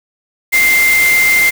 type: tone in noise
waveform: sine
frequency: 2093 Hz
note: C7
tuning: in tune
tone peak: -8 dBFS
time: 0.52-1.51 s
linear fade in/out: 20 ms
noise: white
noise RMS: -18 dBFS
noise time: 0.52-1.51 s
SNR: +7 dB
effects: none